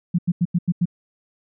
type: tone bursts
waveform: sine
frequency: 174.61 Hz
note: F3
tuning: in tune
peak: -15 dBFS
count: 6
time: 0.14-0.856 s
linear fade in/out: 10 ms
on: 46 ms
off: 88 ms
effects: none